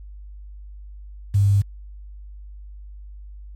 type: tone with quantisation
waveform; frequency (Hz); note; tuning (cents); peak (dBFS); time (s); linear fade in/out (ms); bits
sine; 100; G2; +35; -13; 1.34-1.62; 10; 7
effects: added 50 Hz sine -36 dBFS peak until 3.55 s + MP3 64 kbps